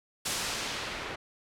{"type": "noise with low-pass filter sweep", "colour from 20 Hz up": "white", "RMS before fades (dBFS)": -35, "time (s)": [0.25, 1.16], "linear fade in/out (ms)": 10, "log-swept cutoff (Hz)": [10000, 2000], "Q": 0.73, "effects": []}